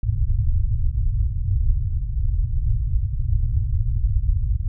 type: low-pass noise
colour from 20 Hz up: pink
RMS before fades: -20 dBFS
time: 0.03-4.68 s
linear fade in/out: 2 ms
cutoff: 120 Hz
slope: 48 dB/octave
effects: none